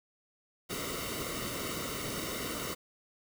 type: noise with comb filter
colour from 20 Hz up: pink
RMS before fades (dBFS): -37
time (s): 0.69-2.75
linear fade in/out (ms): 20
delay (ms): 1.2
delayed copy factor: -0.75
effects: none